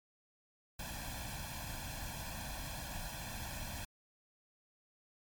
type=noise with comb filter; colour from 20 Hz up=pink; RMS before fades=-43 dBFS; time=0.79-3.85 s; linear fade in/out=5 ms; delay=1.2 ms; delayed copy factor=+0.85; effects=MP3 96 kbps